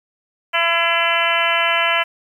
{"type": "harmonic tone with a mistuned harmonic", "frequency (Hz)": 336.2, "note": "E4", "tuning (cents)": 34, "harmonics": [2, 3, 4, 5, 6, 7, 8, 9], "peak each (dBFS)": [-23, -23, -23, -23, -23, -23, -23, -23], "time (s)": [0.53, 2.04], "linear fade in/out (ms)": 20, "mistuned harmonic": 6, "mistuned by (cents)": 20, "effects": ["8-bit"]}